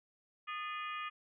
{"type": "harmonic tone with a mistuned harmonic", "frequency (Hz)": 410, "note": "G#4", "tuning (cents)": -22, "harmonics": [3, 4, 5, 6, 7, 8], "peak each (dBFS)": [-40, -49, -49, -46, -50, -56], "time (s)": [0.47, 1.1], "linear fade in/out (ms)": 20, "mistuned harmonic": 4, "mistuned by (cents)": 120, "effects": []}